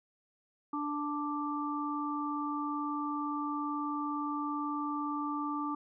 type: harmonic tone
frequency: 293.7 Hz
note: D4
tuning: in tune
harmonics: 1 / 3 / 4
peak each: -35 / -40 / -36 dBFS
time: 0.73-5.75 s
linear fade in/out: 5 ms
effects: none